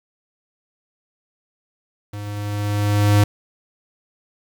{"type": "tone with level ramp", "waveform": "square", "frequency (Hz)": 103.2, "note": "G#2", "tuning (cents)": -10, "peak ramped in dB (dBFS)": [-30, -11], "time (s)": [2.13, 3.24], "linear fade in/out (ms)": 5, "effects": ["8-bit"]}